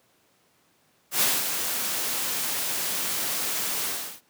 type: noise with ADSR envelope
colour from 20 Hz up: white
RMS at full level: -21 dBFS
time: 1.11-4.21 s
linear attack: 100 ms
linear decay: 220 ms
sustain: -7 dB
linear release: 360 ms
effects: pink hiss -64 dBFS RMS until 4.29 s + high-pass 150 Hz 12 dB/octave